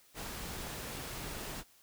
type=noise; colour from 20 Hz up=pink; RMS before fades=-42 dBFS; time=0.14-1.64 s; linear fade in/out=50 ms; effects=white hiss -64 dBFS RMS until 1.82 s